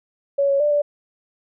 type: tone with pitch steps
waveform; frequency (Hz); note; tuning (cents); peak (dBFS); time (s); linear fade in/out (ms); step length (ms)
sine; 560 / 555 / 591 / 584; C#5 / C#5 / D5 / D5; +18 / +2 / +11 / -10; -15; 0.38-0.82; 10; 110
effects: none